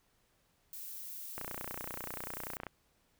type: noise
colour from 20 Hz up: violet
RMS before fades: -45 dBFS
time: 0.73-2.57 s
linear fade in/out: 0 ms
type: click train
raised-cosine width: 0.5 ms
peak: -25 dBFS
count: 40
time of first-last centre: 1.38-2.667 s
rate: 30.3 Hz
effects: pink hiss -73 dBFS RMS until 3.19 s